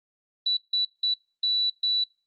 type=tone bursts at uneven times; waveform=sine; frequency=3951 Hz; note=B7; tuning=in tune; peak=-21 dBFS; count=5; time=0.46-0.57 / 0.73-0.85 / 1.03-1.14 / 1.43-1.7 / 1.83-2.04 s; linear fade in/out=5 ms; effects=noise-tail reverb RT60 0.3 s tail -22 dB re dry + Opus 48 kbps